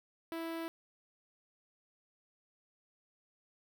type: tone with notch filter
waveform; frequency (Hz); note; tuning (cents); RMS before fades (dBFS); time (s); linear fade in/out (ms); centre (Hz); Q
sawtooth; 329.6; E4; 0; -40; 0.32-0.68; 0; 6900; 0.76
effects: none